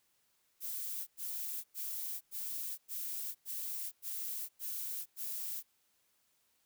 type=noise bursts; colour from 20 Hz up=violet; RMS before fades=-40 dBFS; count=9; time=0.6-5.63 s; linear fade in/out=50 ms; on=470 ms; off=100 ms; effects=white hiss -75 dBFS RMS until 6.65 s